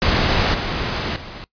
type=noise with level steps; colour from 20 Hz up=pink; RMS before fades=-17 / -23 / -34 dBFS; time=0.02-1.44 s; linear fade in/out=0 ms; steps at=0.54 / 1.16 s; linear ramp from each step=2 ms; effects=noise-tail reverb RT60 0.1 s tail -21 dB re dry + resampled to 11025 Hz